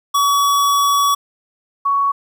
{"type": "tone pair in turn", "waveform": ["square", "sine"], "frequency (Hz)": [1133, 1117.4], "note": ["C#6", "C#6"], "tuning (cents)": [37, 13], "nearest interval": "unison", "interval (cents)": 24, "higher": "first", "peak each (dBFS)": -13, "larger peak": "neither", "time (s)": [[0.14, 1.15], [1.85, 2.12]], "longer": "first", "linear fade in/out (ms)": 10, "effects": ["9-bit"]}